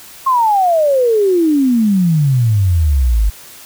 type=exponential sweep; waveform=sine; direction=down; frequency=1086 to 49 Hz; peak=-9 dBFS; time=0.26-3.3 s; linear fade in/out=10 ms; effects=white hiss -37 dBFS RMS until 3.65 s